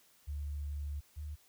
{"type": "tone pair in turn", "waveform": "sine", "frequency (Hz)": [72.5, 74.97], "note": ["D2", "D2"], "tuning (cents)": [-22, 36], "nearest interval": "minor second", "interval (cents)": 58, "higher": "second", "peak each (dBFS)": [-36, -39], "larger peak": "first", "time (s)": [[0.27, 1.01], [1.16, 1.36]], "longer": "first", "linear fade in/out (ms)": 20, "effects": ["white hiss -66 dBFS RMS until 1.48 s"]}